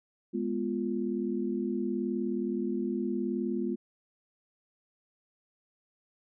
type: chord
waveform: sine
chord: F diminished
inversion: first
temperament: equal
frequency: 207.7 / 246.9 / 349.2 Hz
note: Ab3 / Cb4 / F4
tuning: 0 / 0 / 0 cents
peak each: -33 dBFS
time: 0.33-3.76 s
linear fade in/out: 20 ms
effects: none